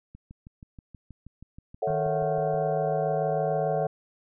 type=click train; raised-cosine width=5 ms; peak=-32 dBFS; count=16; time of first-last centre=0.15-2.542 s; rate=6.27 Hz
type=chord; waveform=sine; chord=F# minor seventh; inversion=first; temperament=equal; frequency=440 / 554.4 / 659.3 / 740 Hz; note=A4 / C#5 / E5 / F#5; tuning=0 / 0 / 0 / 0 cents; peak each=-30 dBFS; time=1.82-3.87 s; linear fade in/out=5 ms
type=harmonic tone; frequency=155.56 Hz; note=D#3; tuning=in tune; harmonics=1 / 3 / 5 / 7 / 9 / 10; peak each=-31 / -41 / -45 / -48 / -50 / -51 dBFS; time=1.87-3.87 s; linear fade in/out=5 ms
effects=none